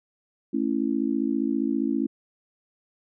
sine chord, A major, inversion none, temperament just, 220 / 275 / 330 Hz, A3 / C#4 / E4, 0 / -14 / +2 cents, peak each -28 / -25 / -28 dBFS, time 0.53-2.07 s, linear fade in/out 10 ms, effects none

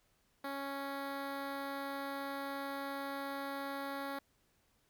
10% pulse tone with notch filter, 277.2 Hz, C#4, in tune, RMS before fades -41 dBFS, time 0.44-4.19 s, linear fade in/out 5 ms, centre 7200 Hz, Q 0.65, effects pink hiss -74 dBFS RMS until 4.89 s

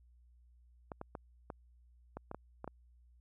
clicks, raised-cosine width 1 ms, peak -28 dBFS, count 9, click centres 0.918 / 1.014 / 1.152 / 1.502 / 2.17 / 2.314 / 2.346 / 2.644 / 2.677 s, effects added 60 Hz sine -61 dBFS peak until 3.2 s

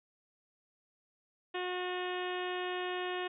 harmonic tone, 362.4 Hz, F#4, 36 cents flat, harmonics 1 / 2 / 3 / 4 / 5 / 6 / 7 / 8 / 9 / 10, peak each -37 / -41 / -44 / -48 / -43 / -53 / -47 / -46 / -50 / -54 dBFS, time 1.54-3.28 s, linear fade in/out 10 ms, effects none

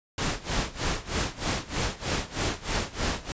pink noise with tremolo, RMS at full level -26 dBFS, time 0.18-3.32 s, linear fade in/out 2 ms, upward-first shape sine, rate 3.2 Hz, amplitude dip 90%, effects resampled to 16000 Hz

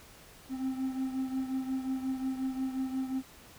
triangle beating tone pair, 261.6 / 267.2 Hz, C4 / C4, 0 / +36 cents, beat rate 5.6 Hz, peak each -30 / -36 dBFS, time 0.49-3.23 s, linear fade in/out 50 ms, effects pink hiss -54 dBFS RMS until 3.58 s

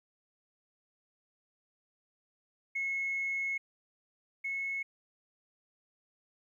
sine tone pair in turn, 2180 / 2189 Hz, C#7 / C#7, -29 / -22 cents, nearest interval unison, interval 7 cents, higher second, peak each -30 / -32 dBFS, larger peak first, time 2.75-3.58 / 4.44-4.83 s, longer first, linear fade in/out 10 ms, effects tanh soft clip ceiling -26 dBFS + 12-bit

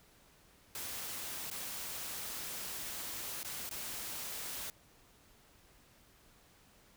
white noise with dropouts, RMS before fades -42 dBFS, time 0.75-4.7 s, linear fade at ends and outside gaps 1 ms, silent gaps 1.501-1.513 / 3.431-3.447 / 3.692-3.711 s, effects pink hiss -64 dBFS RMS until 6.96 s

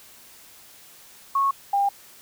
sine tone pair in turn, 1100 / 800.4 Hz, C#6 / G5, -14 / +36 cents, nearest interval tritone, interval 550 cents, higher first, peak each -18 dBFS, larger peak neither, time 1.35-1.51 / 1.73-1.89 s, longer neither, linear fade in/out 5 ms, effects white hiss -49 dBFS RMS until 2.21 s

